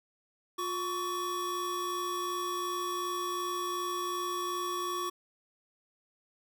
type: tone pair together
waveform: square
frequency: 355.1 / 1128 Hz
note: F4 / C#6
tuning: +29 / +30 cents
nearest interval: octave + minor sixth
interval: 2001 cents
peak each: -38 / -34 dBFS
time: 0.58-5.1 s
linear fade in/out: 10 ms
effects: none